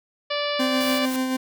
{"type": "harmonic tone", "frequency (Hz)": 583, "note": "D5", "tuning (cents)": -13, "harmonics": [1, 2, 3, 4, 5, 6, 7, 8, 9], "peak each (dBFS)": [-26, -31, -34, -33, -32, -34, -36, -36, -40], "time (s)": [0.3, 1.06], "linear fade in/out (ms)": 10}
{"type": "tone with tremolo", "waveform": "40% pulse", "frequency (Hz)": 259.2, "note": "C4", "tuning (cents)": -16, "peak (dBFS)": -20, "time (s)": [0.59, 1.37], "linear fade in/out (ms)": 10, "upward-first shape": "sine", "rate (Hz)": 6.9, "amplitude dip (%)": 35}
{"type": "noise", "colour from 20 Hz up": "white", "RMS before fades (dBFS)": -34, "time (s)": [0.8, 0.99], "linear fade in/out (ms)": 10}
{"type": "noise with exponential growth", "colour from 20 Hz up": "white", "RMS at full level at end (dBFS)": -31, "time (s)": [0.81, 1.16], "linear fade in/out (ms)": 0, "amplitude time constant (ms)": 76}
{"effects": []}